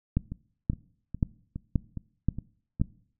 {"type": "two click trains", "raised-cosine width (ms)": 5, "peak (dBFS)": [-22, -11], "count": [7, 6], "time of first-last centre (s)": [[0.32, 2.799], [0.17, 2.816]], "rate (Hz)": [2.42, 1.89], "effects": ["noise-tail reverb RT60 0.6 s tail -22 dB re dry"]}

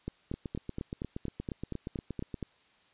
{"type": "two click trains", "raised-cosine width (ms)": 3, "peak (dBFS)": [-22, -23], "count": [11, 18], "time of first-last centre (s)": [[0.08, 2.427], [0.34, 2.342]], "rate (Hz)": [4.26, 8.49], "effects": ["white hiss -65 dBFS RMS until 2.93 s", "resampled to 8000 Hz"]}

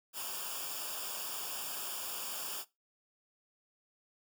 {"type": "noise with comb filter", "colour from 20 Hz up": "white", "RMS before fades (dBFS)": -40, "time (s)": [0.13, 2.65], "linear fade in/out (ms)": 50, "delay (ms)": 0.49, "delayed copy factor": -0.85, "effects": ["noise-tail reverb RT60 0.2 s tail -18 dB re dry"]}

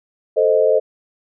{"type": "chord", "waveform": "sine", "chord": "A diminished", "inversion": "none", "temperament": "equal", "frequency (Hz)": [440, 523.3, 622.3], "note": ["A4", "C5", "Eb5"], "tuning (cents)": [0, 0, 0], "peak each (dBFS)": -16, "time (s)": [0.36, 0.8], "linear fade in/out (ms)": 20, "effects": []}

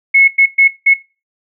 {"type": "tone bursts at uneven times", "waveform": "sine", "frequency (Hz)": 2188, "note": "C#7", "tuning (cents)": -23, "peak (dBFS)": -5, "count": 4, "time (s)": [[0.14, 0.28], [0.38, 0.46], [0.58, 0.68], [0.86, 0.94]], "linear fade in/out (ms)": 10, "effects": ["noise-tail reverb RT60 0.3 s tail -18 dB re dry"]}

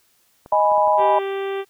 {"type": "clicks", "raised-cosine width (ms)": 1, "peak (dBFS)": -26, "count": 6, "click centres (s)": [0.461, 0.528, 0.719, 0.78, 0.876, 0.995]}
{"type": "chord", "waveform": "sine", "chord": "G# minor", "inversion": "second", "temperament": "equal", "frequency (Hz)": [622.3, 830.6, 987.8], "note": ["D#5", "G#5", "B5"], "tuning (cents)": [0, 0, 0], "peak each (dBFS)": -18, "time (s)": [0.52, 1.19], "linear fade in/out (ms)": 5}
{"type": "harmonic tone", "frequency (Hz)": 391.7, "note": "G4", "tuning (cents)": -1, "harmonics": [1, 2, 3, 4, 5, 6, 7, 8, 9], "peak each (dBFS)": [-23, -33, -36, -39, -39, -42, -42, -44, -46], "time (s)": [0.97, 1.65], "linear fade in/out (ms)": 50}
{"effects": ["white hiss -61 dBFS RMS until 1.69 s"]}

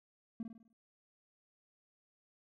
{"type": "tone with echo", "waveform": "triangle", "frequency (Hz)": 227.6, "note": "A#3", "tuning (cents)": -41, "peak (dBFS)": -34, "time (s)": [0.4, 0.43], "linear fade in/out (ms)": 2, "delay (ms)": 50, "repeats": 6, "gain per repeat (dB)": -6, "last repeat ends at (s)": 0.73, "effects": ["tanh soft clip ceiling -33 dBFS"]}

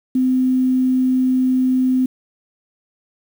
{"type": "tone with quantisation", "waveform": "sine", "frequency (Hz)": 256.8, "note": "C4", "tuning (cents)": -32, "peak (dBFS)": -13, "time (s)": [0.15, 2.06], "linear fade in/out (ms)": 5, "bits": 7, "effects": []}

